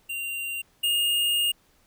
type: tone pair in turn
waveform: square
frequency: 2774 / 2837 Hz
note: F7 / F7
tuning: -12 / +27 cents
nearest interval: unison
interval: 39 cents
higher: second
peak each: -30 / -22 dBFS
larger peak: second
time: 0.09-0.62 / 0.83-1.52 s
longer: second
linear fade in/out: 10 ms
effects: pink hiss -63 dBFS RMS until 1.86 s